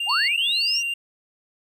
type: tone with vibrato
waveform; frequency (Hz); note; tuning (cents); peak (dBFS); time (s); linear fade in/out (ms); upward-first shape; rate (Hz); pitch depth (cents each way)
triangle; 2786; F7; -5; -22; 0-0.94; 5; sine; 4.4; 9
type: linear sweep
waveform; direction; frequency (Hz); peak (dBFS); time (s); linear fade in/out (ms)
sine; up; 681 to 5890; -21; 0.06-0.83; 50
type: tone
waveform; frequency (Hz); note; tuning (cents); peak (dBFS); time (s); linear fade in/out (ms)
sine; 4435; C#8; 0; -23; 0.09-0.28; 5
effects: none